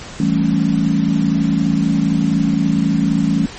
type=chord; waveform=sine; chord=A dominant seventh; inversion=second; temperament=equal; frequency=164.81 / 196 / 220 / 277.2 Hz; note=E3 / G3 / A3 / C#4; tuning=0 / 0 / 0 / 0 cents; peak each=-18 dBFS; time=0.2-3.46 s; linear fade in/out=2 ms; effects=pink hiss -33 dBFS RMS until 3.58 s + MP3 32 kbps